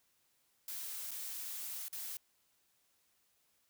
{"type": "noise with dropouts", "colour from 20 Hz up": "blue", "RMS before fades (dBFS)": -43, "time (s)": [0.68, 2.17], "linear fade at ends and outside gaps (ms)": 2, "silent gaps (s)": [[1.109, 1.114], [1.883, 1.928]], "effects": ["white hiss -75 dBFS RMS until 3.69 s"]}